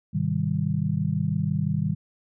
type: chord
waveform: sine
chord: Ab major seventh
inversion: none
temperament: just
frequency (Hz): 103.83 / 129.78 / 155.74 / 194.67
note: Ab2 / C3 / Eb3 / G3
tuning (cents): 0 / -14 / +2 / -12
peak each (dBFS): -30 / -31 / -25 / -28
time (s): 0.13-1.95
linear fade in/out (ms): 20
effects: none

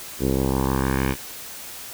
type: tone with low-pass filter sweep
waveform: 10% pulse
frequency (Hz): 66.5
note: C2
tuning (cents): +29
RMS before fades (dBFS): -22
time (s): 0.19-1.16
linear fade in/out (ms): 50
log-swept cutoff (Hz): 400 to 2800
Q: 1.8
effects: white hiss -37 dBFS RMS until 1.93 s

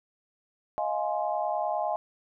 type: chord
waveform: sine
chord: F minor seventh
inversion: third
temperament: just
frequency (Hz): 628.6 / 698.5 / 838.1 / 1047.7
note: Eb5 / F5 / Ab5 / C6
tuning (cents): +18 / 0 / +16 / +2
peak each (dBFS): -31 / -31 / -31 / -37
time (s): 0.78-1.96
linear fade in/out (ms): 0
effects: none

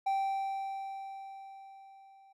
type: tone with level ramp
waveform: triangle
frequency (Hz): 780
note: G5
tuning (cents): -9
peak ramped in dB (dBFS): -25 to -55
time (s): 0.06-2.33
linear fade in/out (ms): 10
effects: none

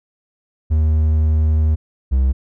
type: tone pair in turn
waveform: triangle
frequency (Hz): 77.78 / 65.59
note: D#2 / C2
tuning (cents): 0 / +5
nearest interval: minor third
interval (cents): 295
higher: first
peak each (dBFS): -10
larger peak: neither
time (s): 0.7-1.76 / 2.11-2.33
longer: first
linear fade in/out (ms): 20
effects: none

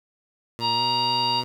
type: tone with pitch glide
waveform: 15% pulse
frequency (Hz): 116.8 to 125.18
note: A#2 to B2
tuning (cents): +4 to +24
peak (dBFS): -26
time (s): 0.59-1.44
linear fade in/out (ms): 0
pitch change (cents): +120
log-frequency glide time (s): 0.74-0.82
type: harmonic tone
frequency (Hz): 941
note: A#5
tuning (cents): +16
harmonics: 1 / 3 / 4 / 5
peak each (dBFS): -23 / -28 / -32 / -26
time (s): 0.6-1.44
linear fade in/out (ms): 50
effects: none

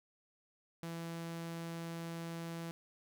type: tone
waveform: sawtooth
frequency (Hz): 166.9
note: E3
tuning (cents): +22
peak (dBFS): -37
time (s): 0.83-2.71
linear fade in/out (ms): 0
effects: none

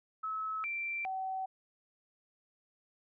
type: tone with pitch steps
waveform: sine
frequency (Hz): 1294 / 2351 / 760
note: E6 / D7 / F#5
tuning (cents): -32 / +1 / +46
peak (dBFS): -34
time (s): 0.23-1.46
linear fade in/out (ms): 10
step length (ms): 410
effects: none

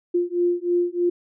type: beating tone pair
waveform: sine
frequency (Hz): 349.2 / 352.4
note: F4 / F4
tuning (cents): 0 / +16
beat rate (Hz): 3.2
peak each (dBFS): -22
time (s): 0.14-1.1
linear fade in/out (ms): 10
effects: none

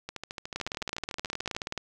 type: two click trains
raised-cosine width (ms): 0.2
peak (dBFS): -19 / -15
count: 21 / 24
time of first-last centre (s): 0.09-1.55 / 0.56-1.777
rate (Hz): 13.7 / 18.9
effects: none

